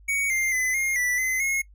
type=tone with pitch steps; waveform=square; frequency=2241 / 2103 / 2020 / 2131 / 1971 / 2044 / 2165 Hz; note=C#7 / C7 / B6 / C7 / B6 / C7 / C#7; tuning=+18 / +8 / +39 / +31 / -4 / -41 / -41 cents; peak=-23 dBFS; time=0.08-1.62 s; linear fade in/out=10 ms; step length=220 ms; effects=noise-tail reverb RT60 0.1 s tail -21 dB re dry + added 50 Hz sine -48 dBFS peak until 1.74 s